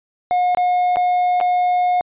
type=tone with dropouts; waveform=triangle; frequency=720 Hz; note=F#5; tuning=47 cents flat; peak=-12 dBFS; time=0.31-2.01 s; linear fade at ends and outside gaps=0 ms; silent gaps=0.548-0.572 / 0.959-0.969 / 1.402-1.411 s; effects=resampled to 8000 Hz